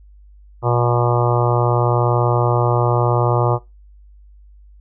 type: harmonic tone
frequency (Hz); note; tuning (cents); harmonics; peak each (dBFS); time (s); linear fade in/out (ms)
120.7; B2; -39; 1 / 3 / 4 / 5 / 6 / 7 / 8 / 9 / 10; -17 / -22 / -23 / -24 / -25 / -25 / -26 / -27 / -27; 0.62-3.59; 50
effects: noise-tail reverb RT60 0.2 s tail -18 dB re dry + added 50 Hz sine -42 dBFS peak until 4.8 s